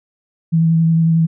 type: tone with vibrato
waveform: sine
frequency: 163.7 Hz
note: E3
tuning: 12 cents flat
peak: -10 dBFS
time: 0.52-1.27 s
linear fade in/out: 20 ms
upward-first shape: sine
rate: 11 Hz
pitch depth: 16 cents each way
effects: none